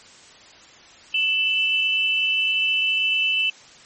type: tone pair together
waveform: sine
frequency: 2649 / 3003 Hz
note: E7 / F#7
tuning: +8 / +25 cents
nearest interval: major second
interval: 217 cents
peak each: -20 / -22 dBFS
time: 1.14-3.5 s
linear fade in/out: 5 ms
effects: white hiss -47 dBFS RMS until 3.85 s + MP3 32 kbps